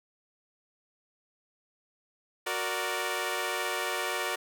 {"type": "chord", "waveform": "10% pulse", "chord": "Gb augmented", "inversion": "none", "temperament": "equal", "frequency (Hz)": [370, 466.2, 587.3], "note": ["Gb4", "Bb4", "D5"], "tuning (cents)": [0, 0, 0], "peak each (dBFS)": -26, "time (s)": [2.46, 4.36], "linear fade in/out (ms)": 10, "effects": []}